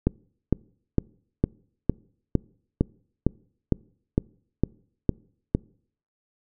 click train, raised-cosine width 3 ms, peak -6 dBFS, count 13, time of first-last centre 0.07-5.549 s, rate 2.19 Hz, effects noise-tail reverb RT60 0.6 s tail -26 dB re dry

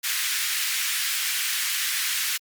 pink high-pass noise, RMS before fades -26 dBFS, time 0.03-2.38 s, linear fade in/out 20 ms, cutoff 1700 Hz, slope 24 dB/octave, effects Opus 48 kbps

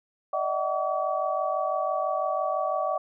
sine tone cluster, 595 / 641 / 753 / 1140 Hz, D5 / E5 / F#5 / C#6, +22 / -49 / +30 / +48 cents, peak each -30 dBFS, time 0.33-2.98 s, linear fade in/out 5 ms, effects none

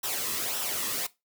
white noise with flanger, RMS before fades -31 dBFS, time 0.03-1.07 s, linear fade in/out 10 ms, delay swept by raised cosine 0.44 to 1.36 ms, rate 1.8 Hz, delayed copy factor -0.6, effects noise-tail reverb RT60 0.2 s tail -18 dB re dry

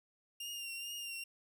sawtooth tone with vibrato, 2794 Hz, F7, in tune, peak -38 dBFS, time 0.4-1.24 s, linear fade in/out 5 ms, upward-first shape triangle, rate 2.3 Hz, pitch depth 43 cents each way, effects none

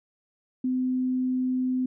sine tone, 255.4 Hz, C4, 42 cents flat, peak -23 dBFS, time 0.64-1.86 s, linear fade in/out 5 ms, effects none

